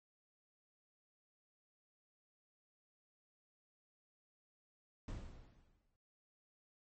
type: noise with exponential decay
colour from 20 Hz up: brown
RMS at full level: -43 dBFS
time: 5.08-5.96 s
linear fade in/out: 2 ms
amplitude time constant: 190 ms
effects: MP3 32 kbps